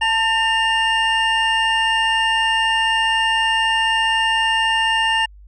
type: tone cluster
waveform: triangle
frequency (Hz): 891 / 1806 / 2814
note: A5 / A6 / F7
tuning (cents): +22 / +45 / +12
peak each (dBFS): -18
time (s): 0.01-5.26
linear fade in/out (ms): 10
effects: added 50 Hz sine -40 dBFS peak until 5.47 s + resampled to 24000 Hz